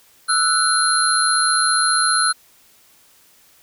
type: tone cluster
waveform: sine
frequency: 1322 / 1477 / 4162 / 10320 Hz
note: E6 / F#6 / C8 / E9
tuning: +5 / -3 / -10 / -38 cents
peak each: -20 dBFS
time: 0.28-2.33 s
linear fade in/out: 20 ms
effects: white hiss -53 dBFS RMS until 3.62 s